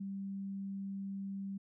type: tone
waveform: sine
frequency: 196 Hz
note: G3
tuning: in tune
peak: -38 dBFS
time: 0-1.58 s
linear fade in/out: 10 ms
effects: none